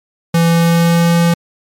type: tone with pitch glide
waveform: square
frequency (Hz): 167.6 to 169.94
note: E3 to F3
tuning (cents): +29 to -47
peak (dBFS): -9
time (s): 0.34-1.34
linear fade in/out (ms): 5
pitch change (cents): +24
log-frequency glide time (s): 0.47-1.17
effects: MP3 64 kbps